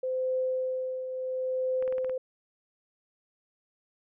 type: tone with tremolo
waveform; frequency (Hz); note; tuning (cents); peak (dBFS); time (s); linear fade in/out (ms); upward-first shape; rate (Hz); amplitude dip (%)
sine; 515; C5; -28; -25; 0.03-2.18; 5; triangle; 0.72; 60
type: clicks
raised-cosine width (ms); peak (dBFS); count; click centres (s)
0.5; -29; 6; 1.825 / 1.878 / 1.925 / 1.982 / 2.046 / 2.096
effects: none